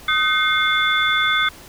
sine tone cluster, 1251 / 1524 / 2129 / 3479 Hz, D#6 / G6 / C7 / A7, +9 / -49 / +30 / -20 cents, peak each -21 dBFS, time 0.08-1.49 s, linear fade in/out 5 ms, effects pink hiss -42 dBFS RMS until 1.68 s

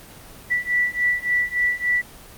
sine beating tone pair, 1960 / 1963.5 Hz, B6 / B6, -14 / -11 cents, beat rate 3.5 Hz, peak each -22 / -21 dBFS, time 0.5-2.02 s, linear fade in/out 20 ms, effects pink hiss -43 dBFS RMS until 2.37 s + Opus 24 kbps

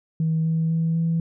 sine tone with pitch steps, 160.4 / 161.98 / 163.58 / 165.2 Hz, E3 / E3 / E3 / E3, -47 / -30 / -13 / +4 cents, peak -18 dBFS, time 0.2-1.2 s, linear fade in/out 2 ms, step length 250 ms, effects tanh soft clip ceiling -15 dBFS

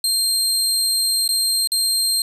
25% pulse tone with dropouts, 4186 Hz, C8, in tune, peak -12 dBFS, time 0.04-2.22 s, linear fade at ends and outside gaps 2 ms, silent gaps 1.278-1.289 / 1.674-1.718 s, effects none

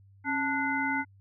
harmonic tone with a mistuned harmonic, 293.7 Hz, D4, in tune, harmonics 1 / 3 / 5 / 7, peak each -32 / -32 / -32 / -32 dBFS, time 0.24-1.05 s, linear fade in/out 50 ms, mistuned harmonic 1, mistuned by -130 cents, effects added 98 Hz sine -54 dBFS peak until 1.2 s

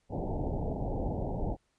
pink low-pass noise, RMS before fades -33 dBFS, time 0.09-1.57 s, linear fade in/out 50 ms, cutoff 870 Hz, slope 96 dB/octave, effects pink hiss -75 dBFS RMS until 1.78 s + resampled to 22050 Hz

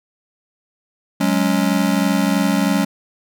square chord, F# suspended second, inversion none, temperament just, 185 / 208.1 / 277.5 Hz, F#3 / G#3 / C#4, 0 / +4 / +2 cents, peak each -20 dBFS, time 1.2-2.85 s, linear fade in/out 10 ms, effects none

